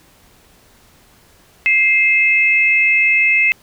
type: tone pair together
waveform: sine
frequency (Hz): 2100 / 2594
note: C7 / E7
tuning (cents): +6 / -28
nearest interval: major third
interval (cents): 366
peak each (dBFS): -13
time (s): 1.66-3.52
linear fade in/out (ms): 0
effects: pink hiss -50 dBFS RMS until 3.62 s